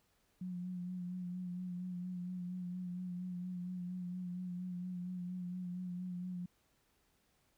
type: tone with vibrato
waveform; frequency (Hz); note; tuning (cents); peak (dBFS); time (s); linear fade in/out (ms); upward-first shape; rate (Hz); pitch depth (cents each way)
sine; 180; F#3; -47; -39; 0.41-6.46; 5; sine; 4.3; 31
effects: pink hiss -75 dBFS RMS until 7.57 s